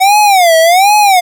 square tone with vibrato, 739 Hz, F#5, 2 cents flat, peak -5 dBFS, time 0-1.21 s, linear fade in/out 20 ms, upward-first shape sine, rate 1.3 Hz, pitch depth 230 cents each way, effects none

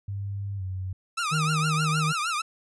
sine tone with pitch glide, 99.7 to 93.56 Hz, G2 to F#2, +30 to +20 cents, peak -29 dBFS, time 0.08-0.93 s, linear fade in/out 5 ms, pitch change -110 cents, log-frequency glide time 0.57-0.62 s
sawtooth tone with vibrato, 1294 Hz, E6, 32 cents flat, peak -22 dBFS, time 1.17-2.42 s, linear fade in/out 10 ms, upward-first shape triangle, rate 6.5 Hz, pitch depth 180 cents each way
triangle tone, 155.56 Hz, D#3, in tune, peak -22 dBFS, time 1.31-2.13 s, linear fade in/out 20 ms
effects resampled to 24000 Hz

